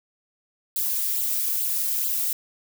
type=noise with flanger; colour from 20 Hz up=violet; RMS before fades=-25 dBFS; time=0.76-2.33 s; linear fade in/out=2 ms; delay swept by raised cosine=0.24 to 2.94 ms; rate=2.3 Hz; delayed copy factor=+0.65; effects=none